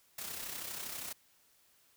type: noise with amplitude modulation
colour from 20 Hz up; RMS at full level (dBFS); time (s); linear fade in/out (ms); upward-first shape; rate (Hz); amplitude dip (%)
white; -40; 0.18-1.13; 5; sine; 32.4; 50
effects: white hiss -68 dBFS RMS until 1.96 s